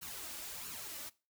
white noise with flanger, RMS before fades -45 dBFS, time 0.01-1.1 s, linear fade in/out 20 ms, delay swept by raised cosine 0.71 to 3.51 ms, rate 1.5 Hz, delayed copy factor +0.65, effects noise-tail reverb RT60 0.3 s tail -20 dB re dry

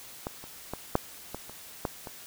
clicks, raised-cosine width 1 ms, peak -18 / -30 / -19 / -8 / -21 / -30 / -14 / -25 dBFS, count 8, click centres 0.269 / 0.44 / 0.736 / 0.954 / 1.346 / 1.496 / 1.852 / 2.072 s, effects white hiss -47 dBFS RMS until 2.26 s

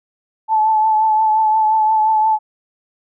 sine tone with vibrato, 870 Hz, A5, 20 cents flat, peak -11 dBFS, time 0.48-2.39 s, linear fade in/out 50 ms, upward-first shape triangle, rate 5.7 Hz, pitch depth 31 cents each way, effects none

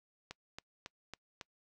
click train, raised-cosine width 0.2 ms, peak -26 dBFS, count 5, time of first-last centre 0.31-1.412 s, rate 3.63 Hz, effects noise-tail reverb RT60 0.1 s tail -26 dB re dry

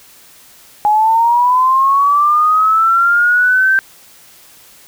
sine linear sweep, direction up, 830.6 to 1568 Hz, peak -8 dBFS, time 0.85-3.79 s, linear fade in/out 0 ms, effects white hiss -43 dBFS RMS until 4.87 s

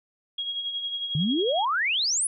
sine tone with tremolo, 3293 Hz, G#7, 15 cents flat, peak -26 dBFS, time 0.38-1.65 s, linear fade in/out 5 ms, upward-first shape sine, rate 11 Hz, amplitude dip 50%
sine exponential sweep, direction up, 138.2 to 10370 Hz, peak -22 dBFS, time 1.15-2.27 s, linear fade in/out 2 ms
effects none

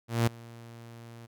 sawtooth tone with ADSR envelope, 116.54 Hz, A#2, in tune, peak -17 dBFS, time 0.08-1.27 s, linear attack 190 ms, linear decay 9 ms, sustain -24 dB, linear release 20 ms, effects none

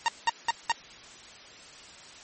sawtooth tone bursts, 926 Hz, A#5, 12 cents flat, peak -18 dBFS, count 4, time 0.06-0.718 s, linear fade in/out 0 ms, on 22 ms, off 190 ms, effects white hiss -48 dBFS RMS until 2.23 s + MP3 32 kbps

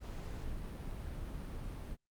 brown noise, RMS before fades -42 dBFS, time 0-1.97 s, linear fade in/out 50 ms, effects Opus 48 kbps

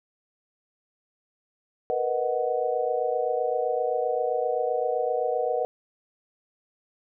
sine chord, B major seventh, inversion third, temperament equal, 466.2 / 493.9 / 622.3 / 740 Hz, A#4 / B4 / D#5 / F#5, 0 / 0 / 0 / 0 cents, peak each -30 / -27 / -30 / -29 dBFS, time 1.9-5.65 s, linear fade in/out 0 ms, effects none

